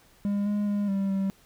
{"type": "tone with pitch steps", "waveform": "triangle", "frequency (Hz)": [202.5, 206.5, 204.3, 195.9, 194.1], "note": ["G#3", "G#3", "G#3", "G3", "G3"], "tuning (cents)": [-43, -10, -28, -1, -17], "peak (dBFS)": -22, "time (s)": [0.25, 1.3], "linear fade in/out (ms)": 0, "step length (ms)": 210, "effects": ["pink hiss -59 dBFS RMS until 1.45 s"]}